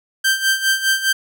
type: tone with tremolo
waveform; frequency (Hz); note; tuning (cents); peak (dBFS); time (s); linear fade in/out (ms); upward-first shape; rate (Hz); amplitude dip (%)
sawtooth; 1568; G6; 0; -9; 0.24-1.13; 10; sine; 4.9; 75
effects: none